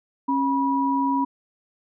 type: tone pair together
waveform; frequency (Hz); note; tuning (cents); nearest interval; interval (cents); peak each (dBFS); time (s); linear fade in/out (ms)
sine; 272.9 / 972.5; C#4 / B5; -27 / -27; octave + minor seventh; 2200; -22; 0.28-1.25; 10
effects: none